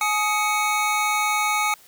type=tone cluster; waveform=square; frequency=845 / 1251 / 2226 Hz; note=G#5 / D#6 / C#7; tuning=+30 / +9 / +7 cents; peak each=-25 dBFS; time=0.01-1.74 s; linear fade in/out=2 ms; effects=white hiss -51 dBFS RMS until 1.87 s